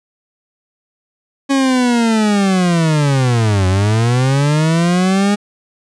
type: linear two-way sweep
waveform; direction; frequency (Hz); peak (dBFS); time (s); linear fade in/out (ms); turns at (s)
40% pulse; down then up; 277.2 to 91.3 to 206.9; -10; 1.49-5.36; 20; 3.67
effects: resampled to 22050 Hz